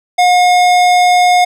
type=tone with hard clipping; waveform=sine; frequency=719 Hz; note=F#5; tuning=50 cents flat; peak=-8 dBFS; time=0.18-1.45 s; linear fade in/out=10 ms; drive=17 dB; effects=none